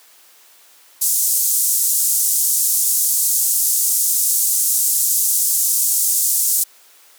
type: band-pass noise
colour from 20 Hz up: pink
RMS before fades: -17 dBFS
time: 1.01-6.64 s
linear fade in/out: 10 ms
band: 7100 to 16000 Hz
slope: 24 dB/octave
effects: white hiss -49 dBFS RMS until 7.18 s + high-pass 400 Hz 12 dB/octave